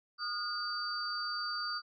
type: tone cluster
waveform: sine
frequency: 1227 / 1431 / 4630 Hz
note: D#6 / F6 / D8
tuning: -25 / +42 / -25 cents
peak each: -39 / -40 / -37 dBFS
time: 0.18-1.82 s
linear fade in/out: 50 ms
effects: none